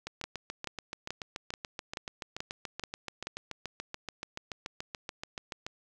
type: two click trains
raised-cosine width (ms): 0.2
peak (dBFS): -18 / -20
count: 8 / 40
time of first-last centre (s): 0.24-3.27 / 0.07-5.665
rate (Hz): 2.31 / 6.97
effects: none